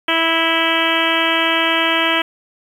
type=harmonic tone with a mistuned harmonic; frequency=328.2 Hz; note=E4; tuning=8 cents flat; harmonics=1 / 2 / 3 / 4 / 5 / 6 / 7 / 8 / 9 / 10; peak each=-23 / -23 / -23 / -23 / -23 / -23 / -23 / -23 / -23 / -23 dBFS; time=0.08-2.22 s; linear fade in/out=5 ms; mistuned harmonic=10; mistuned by=-40 cents; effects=7-bit